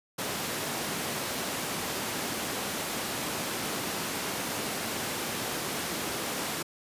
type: high-pass noise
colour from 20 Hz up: pink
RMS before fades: -33 dBFS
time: 0.18-6.63 s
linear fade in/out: 10 ms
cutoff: 180 Hz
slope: 12 dB/octave
effects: resampled to 32000 Hz